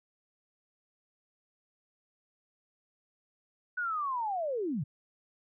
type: linear sweep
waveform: sine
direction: down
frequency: 1496 to 118.1 Hz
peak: -30 dBFS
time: 3.77-4.84 s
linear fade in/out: 10 ms
effects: none